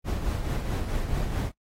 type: noise with tremolo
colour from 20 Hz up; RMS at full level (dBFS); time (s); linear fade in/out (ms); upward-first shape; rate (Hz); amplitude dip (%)
brown; -26; 0.04-1.52; 50; triangle; 4.6; 50
effects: noise-tail reverb RT60 0.1 s tail -22 dB re dry + AAC 48 kbps